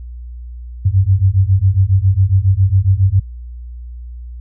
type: beating tone pair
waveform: sine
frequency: 92.5 / 99.8 Hz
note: F#2 / G2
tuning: 0 / +32 cents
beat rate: 7.3 Hz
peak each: -12 dBFS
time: 0.85-3.2 s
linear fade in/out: 10 ms
effects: added 60 Hz sine -27 dBFS peak until 4.4 s